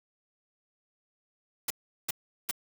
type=noise bursts; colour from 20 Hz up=white; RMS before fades=-30 dBFS; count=3; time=1.68-2.512 s; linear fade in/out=5 ms; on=24 ms; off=380 ms; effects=none